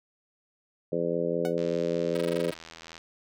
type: harmonic tone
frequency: 85 Hz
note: F2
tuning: 46 cents flat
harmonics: 2 / 3 / 4 / 5 / 6 / 7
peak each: -34 / -36 / -34 / -31 / -30 / -34 dBFS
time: 0.92-2.51 s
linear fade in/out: 5 ms
type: tone with exponential decay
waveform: sawtooth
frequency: 740 Hz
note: F#5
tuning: in tune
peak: -28 dBFS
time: 1.45-1.57 s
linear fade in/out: 0 ms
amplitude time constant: 24 ms
type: click train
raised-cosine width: 0.2 ms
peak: -26 dBFS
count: 116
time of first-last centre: 1.58-2.979 s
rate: 82.2 Hz
type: tone bursts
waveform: 5% pulse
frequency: 320.2 Hz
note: D#4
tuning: 50 cents sharp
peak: -24 dBFS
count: 10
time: 2.15-2.54 s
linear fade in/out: 5 ms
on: 21 ms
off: 20 ms
effects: none

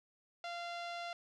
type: tone with low-pass filter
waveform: sawtooth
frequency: 691 Hz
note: F5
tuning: 19 cents flat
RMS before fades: -43 dBFS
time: 0.44-1.13 s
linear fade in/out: 2 ms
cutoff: 4200 Hz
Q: 1.4
effects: none

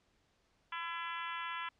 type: harmonic tone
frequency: 336.4 Hz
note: E4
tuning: 35 cents sharp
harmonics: 3 / 4 / 5 / 6 / 7 / 8 / 9 / 10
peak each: -42 / -44 / -46 / -48 / -49 / -50 / -51 / -52 dBFS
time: 0.72-1.69 s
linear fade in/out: 5 ms
effects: pink hiss -74 dBFS RMS until 1.79 s + low-pass 6000 Hz 12 dB/octave

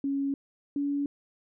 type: tone pair in turn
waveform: sine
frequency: 277.2 / 284.3 Hz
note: C#4 / C#4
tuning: 0 / +44 cents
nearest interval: unison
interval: 44 cents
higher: second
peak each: -26 dBFS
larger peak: neither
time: 0.04-0.34 / 0.76-1.06 s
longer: neither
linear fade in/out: 2 ms
effects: none

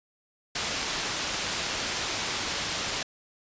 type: low-pass noise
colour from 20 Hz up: white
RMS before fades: -31 dBFS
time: 0.55-3.03 s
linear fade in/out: 5 ms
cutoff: 5800 Hz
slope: 12 dB/octave
effects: resampled to 16000 Hz

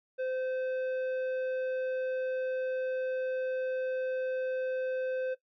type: tone with tanh clipping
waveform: sine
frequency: 516 Hz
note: C5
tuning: 24 cents flat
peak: -32 dBFS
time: 0.18-5.35 s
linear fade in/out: 20 ms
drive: 9 dB
effects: noise-tail reverb RT60 0.1 s tail -17 dB re dry

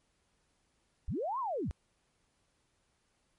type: linear two-way sweep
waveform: sine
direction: up then down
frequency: 32.7 to 1106 to 32.7 Hz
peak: -32 dBFS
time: 1.08-1.71 s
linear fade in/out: 0 ms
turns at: 1.39 s
effects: pink hiss -75 dBFS RMS until 3.38 s + MP3 48 kbps

